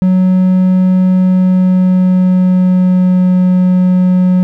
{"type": "tone with pitch glide", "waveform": "triangle", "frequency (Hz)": [185, 182.66], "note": ["F#3", "F#3"], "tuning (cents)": [0, -22], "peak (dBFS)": -4, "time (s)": [0.02, 4.43], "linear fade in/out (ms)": 0, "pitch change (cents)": -22, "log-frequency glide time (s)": [1.1, 3.31], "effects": []}